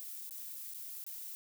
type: noise with dropouts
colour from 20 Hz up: violet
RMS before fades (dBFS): -45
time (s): 0-1.35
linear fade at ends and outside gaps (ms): 0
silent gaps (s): 0.294-0.309 / 0.738-0.745 / 1.04-1.065
effects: none